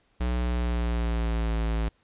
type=tone with pitch glide; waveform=square; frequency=61 to 55.62 Hz; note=B1 to A1; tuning=-21 to +19 cents; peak=-25 dBFS; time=0.2-1.89 s; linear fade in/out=10 ms; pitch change=-160 cents; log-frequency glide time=0.38-1.56 s; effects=pink hiss -67 dBFS RMS until 2.03 s + resampled to 8000 Hz